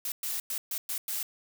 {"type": "noise bursts at uneven times", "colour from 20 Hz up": "blue", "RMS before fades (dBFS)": -33, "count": 6, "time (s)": [[0.05, 0.12], [0.23, 0.4], [0.5, 0.58], [0.71, 0.78], [0.89, 0.98], [1.08, 1.23]], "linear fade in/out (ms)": 2, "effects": []}